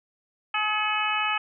harmonic tone with a mistuned harmonic, 425.2 Hz, G#4, 41 cents sharp, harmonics 2 / 3 / 4 / 5 / 6 / 7, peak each -30 / -28 / -33 / -34 / -28 / -32 dBFS, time 0.54-1.38 s, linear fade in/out 5 ms, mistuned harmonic 5, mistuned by +50 cents, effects none

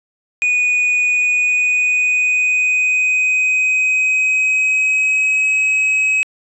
triangle tone with pitch glide, 2470 to 2550 Hz, D#7 to D#7, -13 to +42 cents, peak -11 dBFS, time 0.42-6.23 s, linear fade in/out 0 ms, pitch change +55 cents, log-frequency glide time 1.09-5.54 s, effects resampled to 22050 Hz

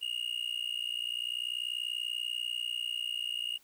triangle tone with amplitude modulation, 2855 Hz, F7, 37 cents sharp, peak -27 dBFS, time 0.01-3.58 s, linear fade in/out 20 ms, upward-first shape sine, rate 60.4 Hz, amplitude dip 100%, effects white hiss -64 dBFS RMS until 3.63 s

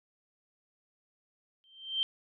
sine tone with exponential growth, 3136 Hz, G7, in tune, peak -24 dBFS, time 1.64-2.03 s, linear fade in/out 0 ms, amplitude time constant 84 ms, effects none

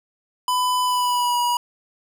square tone with pitch glide, 1000 to 967.1 Hz, B5 to B5, +21 to -37 cents, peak -19 dBFS, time 0.48-1.57 s, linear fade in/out 2 ms, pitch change -58 cents, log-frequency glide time 0.84-1.38 s, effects none

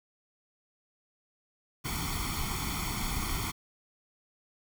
pink noise with comb filter, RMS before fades -33 dBFS, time 1.84-3.52 s, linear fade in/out 20 ms, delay 0.9 ms, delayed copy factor +0.95, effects none

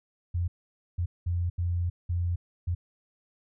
sine tone bursts at uneven times, 87.31 Hz, F2, in tune, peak -25 dBFS, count 6, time 0.34-0.48 / 0.98-1.06 / 1.26-1.5 / 1.58-1.9 / 2.09-2.36 / 2.67-2.75 s, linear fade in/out 10 ms, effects none

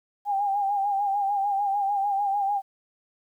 sine tone with vibrato, 802 Hz, G5, 39 cents sharp, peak -22 dBFS, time 0.25-2.62 s, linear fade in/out 50 ms, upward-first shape sine, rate 6.7 Hz, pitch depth 55 cents each way, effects 10-bit

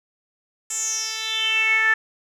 10% pulse tone with band-pass filter sweep, 441.5 Hz, A4, 6 cents sharp, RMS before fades -22 dBFS, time 0.7-1.94 s, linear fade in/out 5 ms, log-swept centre 8000 to 1700 Hz, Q 6.8, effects none

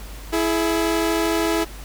sawtooth tone pair together, 330.5 / 423.4 Hz, E4 / G#4, +5 / +33 cents, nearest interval major third, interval 428 cents, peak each -16 / -20 dBFS, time 0.32-1.65 s, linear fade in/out 20 ms, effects added 50 Hz sine -35 dBFS peak until 1.84 s + pink hiss -41 dBFS RMS until 1.84 s

